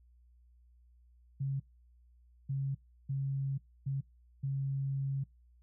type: tone bursts at uneven times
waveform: sine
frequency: 136.7 Hz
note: C#3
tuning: 24 cents flat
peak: -31 dBFS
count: 5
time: 1.4-1.6 / 2.49-2.75 / 3.09-3.58 / 3.86-4.01 / 4.43-5.24 s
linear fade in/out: 10 ms
effects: noise-tail reverb RT60 0.2 s tail -24 dB re dry + added 60 Hz sine -60 dBFS peak until 5.62 s